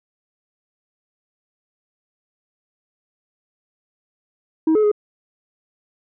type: tone with pitch steps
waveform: sine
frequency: 318.1 / 428.1 / 418 Hz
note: D#4 / A4 / G#4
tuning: +38 / -47 / +11 cents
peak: -10 dBFS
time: 4.67-4.916 s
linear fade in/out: 5 ms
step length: 82 ms
effects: tanh soft clip ceiling -12 dBFS